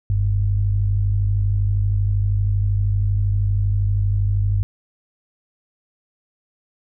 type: tone pair together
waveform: sine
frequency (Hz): 47.1 / 99.8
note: F#1 / G2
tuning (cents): +32 / +32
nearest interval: octave + minor second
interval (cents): 1300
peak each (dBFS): -21 / -17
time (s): 0.1-4.63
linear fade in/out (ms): 0
effects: none